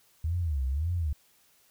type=tone with vibrato; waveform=sine; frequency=75.7 Hz; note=D#2; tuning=47 cents flat; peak=-26 dBFS; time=0.24-1.13 s; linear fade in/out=5 ms; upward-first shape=sine; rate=1.8 Hz; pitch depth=270 cents each way; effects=white hiss -64 dBFS RMS until 1.7 s